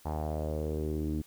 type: tone with low-pass filter sweep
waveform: sawtooth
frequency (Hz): 77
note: D#2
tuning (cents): -17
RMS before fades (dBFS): -33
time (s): 0.05-1.22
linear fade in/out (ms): 10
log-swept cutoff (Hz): 870 to 280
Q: 4.1
effects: white hiss -59 dBFS RMS until 1.26 s